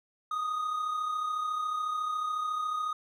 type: tone pair together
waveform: triangle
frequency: 1210.5 / 1244.5 Hz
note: D#6 / D#6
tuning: -48 / 0 cents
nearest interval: unison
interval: 48 cents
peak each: -38 / -28 dBFS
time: 0.31-2.93 s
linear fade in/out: 5 ms
effects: none